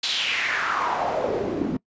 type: noise with band-pass filter sweep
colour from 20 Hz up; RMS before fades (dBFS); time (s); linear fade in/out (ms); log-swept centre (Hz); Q
pink; -25; 0.03-1.77; 5; 4100 to 230; 3.6
effects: noise-tail reverb RT60 0.1 s tail -22 dB re dry + resampled to 16000 Hz